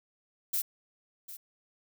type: noise with echo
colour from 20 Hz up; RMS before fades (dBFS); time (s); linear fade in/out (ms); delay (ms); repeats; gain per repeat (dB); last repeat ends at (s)
violet; -30; 0.53-0.62; 10; 750; 1; -14; 1.37
effects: none